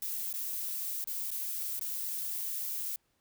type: noise with dropouts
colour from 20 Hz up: violet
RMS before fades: -36 dBFS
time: 0.02-2.96 s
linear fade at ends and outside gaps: 2 ms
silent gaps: 0.329-0.338 / 1.042-1.073 / 1.306-1.314 / 1.794-1.811 s
effects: pink hiss -75 dBFS RMS until 3.2 s